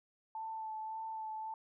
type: tone with vibrato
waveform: sine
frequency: 880 Hz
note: A5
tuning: in tune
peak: -39 dBFS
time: 0.35-1.54 s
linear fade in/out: 2 ms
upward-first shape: sine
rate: 1.8 Hz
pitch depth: 18 cents each way
effects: none